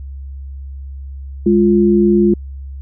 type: tone pair together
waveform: sine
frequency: 205.5 / 348.3 Hz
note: G#3 / F4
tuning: -18 / -5 cents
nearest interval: major sixth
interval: 913 cents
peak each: -11 dBFS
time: 1.46-2.34 s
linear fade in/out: 5 ms
effects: added 68 Hz sine -26 dBFS peak until 2.81 s